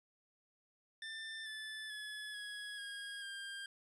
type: tone with pitch steps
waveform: 25% pulse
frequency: 1784 / 1745.3 / 1707.4 / 1670.3 / 1634 / 1598.6 Hz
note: A6 / A6 / G#6 / G#6 / G#6 / G6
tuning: +23 / -15 / +47 / +9 / -29 / +33 cents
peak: -40 dBFS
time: 1.02-3.66 s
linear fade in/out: 2 ms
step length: 440 ms
effects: resampled to 22050 Hz